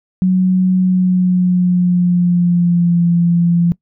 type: tone with pitch glide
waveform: sine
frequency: 185 to 171.62 Hz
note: F#3 to F3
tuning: 0 to -30 cents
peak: -9 dBFS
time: 0.22-3.72 s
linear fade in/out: 0 ms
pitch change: -130 cents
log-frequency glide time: 0.77-3.04 s
effects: noise-tail reverb RT60 0.1 s tail -21 dB re dry